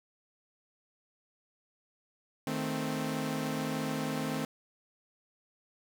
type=chord; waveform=sawtooth; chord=A diminished; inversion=second; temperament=equal; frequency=155.56 / 220 / 261.6 Hz; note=Eb3 / A3 / C4; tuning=0 / 0 / 0 cents; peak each=-33 / -33 / -31 dBFS; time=2.47-4.45 s; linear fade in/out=2 ms; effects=none